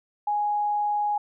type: tone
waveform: sine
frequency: 830.6 Hz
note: G#5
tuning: in tune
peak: -22 dBFS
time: 0.27-1.18 s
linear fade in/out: 5 ms
effects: none